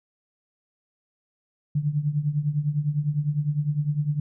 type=tone with tremolo; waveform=sine; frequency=147.8 Hz; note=D3; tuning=11 cents sharp; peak=-18 dBFS; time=1.75-4.2 s; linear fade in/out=5 ms; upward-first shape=triangle; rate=9.9 Hz; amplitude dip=85%; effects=none